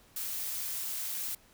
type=noise; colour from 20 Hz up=blue; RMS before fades=-36 dBFS; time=0.16-1.35 s; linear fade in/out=5 ms; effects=pink hiss -61 dBFS RMS until 1.53 s